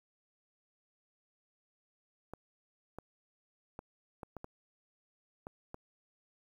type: clicks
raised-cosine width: 1 ms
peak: -29 dBFS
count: 8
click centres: 2.336 / 2.986 / 3.791 / 4.232 / 4.367 / 4.444 / 5.469 / 5.744 s
effects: 10-bit